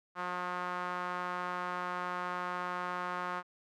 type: tone with band-pass filter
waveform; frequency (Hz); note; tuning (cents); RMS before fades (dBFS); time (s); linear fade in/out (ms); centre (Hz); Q
sawtooth; 179.3; F3; +46; -37; 0.15-3.43; 50; 1200; 2.5
effects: none